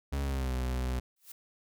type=tone with pitch glide; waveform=40% pulse; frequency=69.6 to 63.09 Hz; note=C#2 to B1; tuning=+8 to +38 cents; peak=-29 dBFS; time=0.12-1 s; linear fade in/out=10 ms; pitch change=-170 cents; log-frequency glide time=0.23-0.54 s
type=noise with exponential growth; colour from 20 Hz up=blue; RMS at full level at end=-42 dBFS; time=1.16-1.32 s; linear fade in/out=5 ms; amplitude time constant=34 ms
effects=none